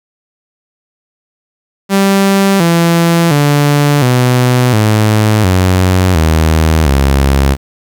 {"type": "tone with pitch steps", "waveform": "sawtooth", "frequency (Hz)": [196, 168.67, 145.15, 124.91, 107.49, 92.5, 79.6, 68.5], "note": ["G3", "E3", "D3", "B2", "A2", "F#2", "D#2", "C#2"], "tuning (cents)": [0, 40, -20, 20, -40, 0, 40, -20], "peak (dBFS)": -3, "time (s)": [1.89, 7.57], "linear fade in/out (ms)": 50, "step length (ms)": 710, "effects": ["7-bit"]}